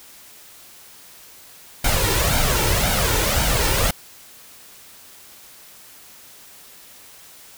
pink noise with flanger, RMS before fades -19 dBFS, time 1.84-3.91 s, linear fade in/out 5 ms, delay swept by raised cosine 1.3 to 2.21 ms, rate 1.9 Hz, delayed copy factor +0.6, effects white hiss -45 dBFS RMS until 7.57 s

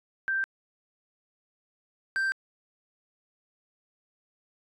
sine / triangle tone pair in turn, 1568 / 1568 Hz, G6 / G6, 0 / 0 cents, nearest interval unison, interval 0 cents, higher neither, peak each -25 / -23 dBFS, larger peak second, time 0.28-0.44 / 2.16-2.32 s, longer neither, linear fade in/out 0 ms, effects resampled to 24000 Hz

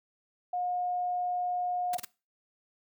sine tone, 718 Hz, F5, 48 cents sharp, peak -29 dBFS, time 0.53-1.97 s, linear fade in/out 5 ms
white noise bursts, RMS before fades -37 dBFS, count 3, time 1.93-2.05 s, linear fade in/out 5 ms, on 20 ms, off 30 ms
effects noise-tail reverb RT60 0.3 s tail -21 dB re dry

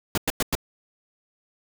pink noise bursts, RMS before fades -23 dBFS, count 4, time 0.15-0.552 s, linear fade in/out 2 ms, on 27 ms, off 98 ms, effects none

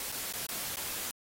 white noise with dropouts, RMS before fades -37 dBFS, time 0-1.11 s, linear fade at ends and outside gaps 1 ms, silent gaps 0.118-0.123 / 0.326-0.336 / 0.466-0.488 / 0.759-0.769 s, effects AAC 48 kbps

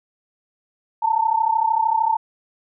sine tone pair together, 880 / 913.2 Hz, A5 / A#5, 0 / -36 cents, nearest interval minor second, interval 64 cents, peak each -19 dBFS, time 1.02-2.17 s, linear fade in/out 10 ms, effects none

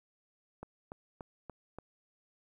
click train, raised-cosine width 1 ms, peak -29 dBFS, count 5, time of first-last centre 0.63-1.786 s, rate 3.46 Hz, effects 11-bit

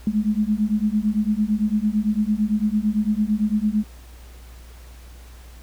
sine beating tone pair, 207.7 / 216.6 Hz, G#3 / A3, 0 / -27 cents, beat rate 8.9 Hz, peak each -21 dBFS, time 0.07-3.84 s, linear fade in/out 2 ms, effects added 60 Hz sine -40 dBFS peak until 5.62 s + pink hiss -50 dBFS RMS until 5.62 s

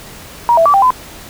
sine tone with pitch steps, 949 / 661 / 1157 / 787 / 1013 Hz, A#5 / E5 / D6 / G5 / B5, +31 / +5 / -26 / +7 / +44 cents, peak -6 dBFS, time 0.49-0.905 s, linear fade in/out 0 ms, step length 83 ms, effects pink hiss -34 dBFS RMS until 1.29 s

